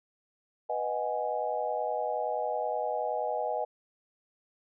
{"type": "chord", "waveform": "sine", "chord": "G# minor seventh", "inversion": "first", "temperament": "equal", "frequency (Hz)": [493.9, 622.3, 740, 830.6], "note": ["B4", "D#5", "F#5", "G#5"], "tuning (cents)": [0, 0, 0, 0], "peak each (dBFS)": [-35, -33, -35, -34], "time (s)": [0.69, 3.65], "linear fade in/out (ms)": 10, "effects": []}